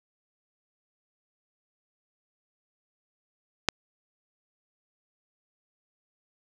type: click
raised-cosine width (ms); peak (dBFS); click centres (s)
0.2; -3; 3.687
effects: none